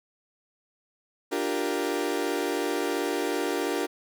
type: chord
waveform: 35% pulse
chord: G minor seventh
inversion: second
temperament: equal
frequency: 293.7 / 349.2 / 392 / 466.2 Hz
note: D4 / F4 / G4 / Bb4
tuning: 0 / 0 / 0 / 0 cents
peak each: -30 dBFS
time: 1.31-3.87 s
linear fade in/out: 20 ms
effects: none